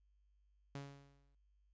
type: tone with exponential decay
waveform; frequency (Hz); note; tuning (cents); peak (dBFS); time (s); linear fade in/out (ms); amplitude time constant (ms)
sawtooth; 140.2; C#3; +20; -39; 0.75-1.35; 2; 130
effects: added 50 Hz sine -70 dBFS peak until 1.73 s + resampled to 16000 Hz